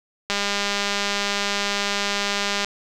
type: click train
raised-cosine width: 0.2 ms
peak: -6 dBFS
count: 475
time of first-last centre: 0.3-2.647 s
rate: 202 Hz
effects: none